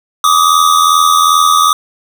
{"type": "tone pair together", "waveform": "square", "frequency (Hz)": [1164, 1246.5], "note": ["D6", "D#6"], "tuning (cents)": [-16, 3], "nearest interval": "minor second", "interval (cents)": 119, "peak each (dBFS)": -10, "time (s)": [0.24, 1.73], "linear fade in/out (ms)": 2, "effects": []}